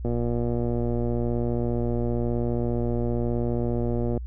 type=click train; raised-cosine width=2 ms; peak=-15 dBFS; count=492; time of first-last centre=0.05-4.176 s; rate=119 Hz; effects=added 60 Hz sine -31 dBFS peak until 4.26 s